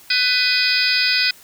harmonic tone with a mistuned harmonic, 499.1 Hz, B4, 18 cents sharp, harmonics 3 / 4 / 5 / 6 / 7 / 8 / 9 / 10, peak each -23 / -25 / -21 / -31 / -31 / -24 / -23 / -20 dBFS, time 0.1-1.31 s, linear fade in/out 5 ms, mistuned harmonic 6, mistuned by +110 cents, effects white hiss -46 dBFS RMS until 1.43 s

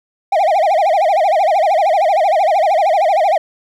triangle tone with vibrato, 708 Hz, F5, 23 cents sharp, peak -8 dBFS, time 0.32-3.38 s, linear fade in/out 5 ms, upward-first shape sine, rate 13 Hz, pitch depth 250 cents each way, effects none

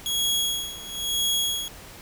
sawtooth tone with tremolo, 3322 Hz, G#7, in tune, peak -18 dBFS, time 0.06-1.68 s, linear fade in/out 0 ms, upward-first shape sine, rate 1 Hz, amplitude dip 85%, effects added 45 Hz sine -51 dBFS peak until 2.01 s + pink hiss -44 dBFS RMS until 2.01 s

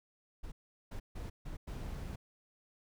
brown noise bursts at uneven times, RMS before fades -42 dBFS, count 5, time 0.43-0.52 / 0.91-1 / 1.15-1.3 / 1.45-1.57 / 1.67-2.16 s, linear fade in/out 10 ms, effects none

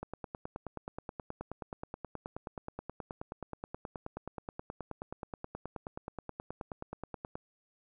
click train, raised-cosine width 1 ms, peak -25 dBFS, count 70, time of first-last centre 0.03-7.355 s, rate 9.42 Hz, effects none

